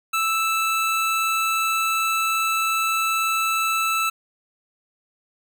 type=tone; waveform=25% pulse; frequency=1318.5 Hz; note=E6; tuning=in tune; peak=-16 dBFS; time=0.13-4.1 s; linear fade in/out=10 ms; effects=none